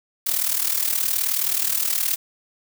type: noise with amplitude modulation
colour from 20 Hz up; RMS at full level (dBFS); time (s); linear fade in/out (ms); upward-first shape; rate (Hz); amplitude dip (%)
blue; -19; 0.26-2.16; 10; sine; 39; 75
effects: none